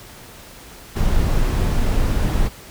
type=noise; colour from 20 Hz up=brown; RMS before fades=-17 dBFS; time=0.95-2.49 s; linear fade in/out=20 ms; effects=pink hiss -41 dBFS RMS until 2.7 s